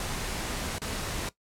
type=noise with dropouts; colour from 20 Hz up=pink; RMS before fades=-33 dBFS; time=0-1.29 s; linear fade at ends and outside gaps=2 ms; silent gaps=0.784-0.817 s; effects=noise-tail reverb RT60 0.1 s tail -17 dB re dry + low-pass 11000 Hz 12 dB/octave